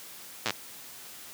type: slowing click train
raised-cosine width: 0.2 ms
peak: -10 dBFS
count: 6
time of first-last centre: 0.46-0.506 s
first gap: 8 ms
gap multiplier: 1.07
effects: white hiss -46 dBFS RMS until 1.33 s + high-pass 100 Hz 12 dB/octave